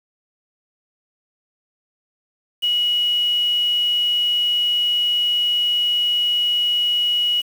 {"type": "tone with quantisation", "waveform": "sine", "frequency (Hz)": 2915, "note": "F#7", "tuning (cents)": -26, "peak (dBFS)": -16, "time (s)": [2.62, 7.42], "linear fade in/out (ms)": 20, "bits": 6, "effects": []}